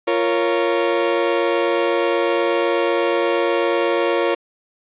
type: chord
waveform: 35% pulse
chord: Bb minor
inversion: second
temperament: equal with one note detuned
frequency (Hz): 347 / 466.2 / 554.4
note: F4 / Bb4 / Db5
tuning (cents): -11 / 0 / 0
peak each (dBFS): -19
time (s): 0.07-4.35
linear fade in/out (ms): 10
effects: resampled to 8000 Hz + 8-bit